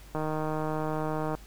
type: click train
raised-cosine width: 1 ms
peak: -18 dBFS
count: 187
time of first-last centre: 0.15-1.35 s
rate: 155 Hz
effects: added 50 Hz sine -48 dBFS peak until 1.46 s + pink hiss -54 dBFS RMS until 1.46 s